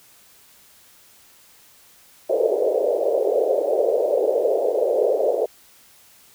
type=band-pass noise; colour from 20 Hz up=pink; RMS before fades=-20 dBFS; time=2.29-5.46 s; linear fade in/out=10 ms; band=420 to 610 Hz; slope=48 dB/octave; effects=white hiss -52 dBFS RMS until 6.34 s